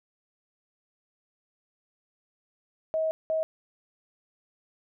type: tone bursts at uneven times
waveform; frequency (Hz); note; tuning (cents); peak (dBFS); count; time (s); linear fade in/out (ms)
sine; 637; D#5; +41; -24; 2; 2.94-3.11 / 3.3-3.43; 0
effects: none